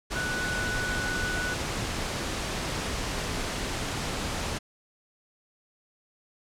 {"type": "tone in noise", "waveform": "sine", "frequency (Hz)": 1480, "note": "F#6", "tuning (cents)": 0, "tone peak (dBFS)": -30, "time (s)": [0.15, 1.55], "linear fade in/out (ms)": 20, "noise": "pink", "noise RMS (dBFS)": -31, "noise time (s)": [0.1, 4.59], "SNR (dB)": -2, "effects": ["low-pass 8000 Hz 12 dB/octave"]}